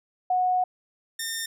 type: tone pair in turn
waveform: sine / 10% pulse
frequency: 733 / 1816.4 Hz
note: F#5 / A#6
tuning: -16 / -45 cents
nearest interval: octave + major third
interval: 1571 cents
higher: second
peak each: -20 dBFS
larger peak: neither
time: 0.3-0.64 / 1.19-1.46 s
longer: first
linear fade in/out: 5 ms
effects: none